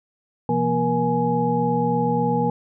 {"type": "tone cluster", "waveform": "sine", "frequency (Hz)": [128.2, 171.6, 240, 474.3, 837], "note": ["C3", "F3", "B3", "A#4", "G#5"], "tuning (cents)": [-35, -30, -49, 30, 13], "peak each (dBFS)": [-28, -25, -24, -24, -23], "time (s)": [0.49, 2.5], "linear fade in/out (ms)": 2, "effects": []}